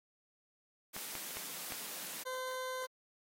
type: high-pass noise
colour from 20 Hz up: white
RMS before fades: -44 dBFS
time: 0.93-2.24 s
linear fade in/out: 20 ms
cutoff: 150 Hz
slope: 96 dB/octave
type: clicks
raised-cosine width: 0.3 ms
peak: -25 dBFS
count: 4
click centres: 0.965 / 1.153 / 1.37 / 1.722 s
type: tone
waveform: 20% pulse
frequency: 514 Hz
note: C5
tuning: 31 cents flat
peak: -33 dBFS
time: 2.25-2.87 s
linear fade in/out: 20 ms
effects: AAC 48 kbps